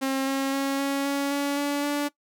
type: tone with pitch steps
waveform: sawtooth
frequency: 268.2 / 271.2 / 274.2 / 277.2 / 280.2 / 283.3 / 286.5 / 289.6 Hz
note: C4 / C#4 / C#4 / C#4 / C#4 / C#4 / D4 / D4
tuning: +43 / -38 / -19 / 0 / +19 / +38 / -43 / -24 cents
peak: -20 dBFS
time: 0.01-2.09 s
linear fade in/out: 20 ms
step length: 260 ms
effects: noise-tail reverb RT60 0.1 s tail -19 dB re dry